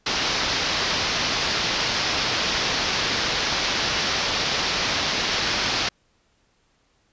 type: low-pass noise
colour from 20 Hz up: white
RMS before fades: -24 dBFS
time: 0.06-5.89 s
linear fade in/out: 5 ms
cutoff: 5600 Hz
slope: 48 dB/octave
effects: pink hiss -65 dBFS RMS until 7.12 s + resampled to 16000 Hz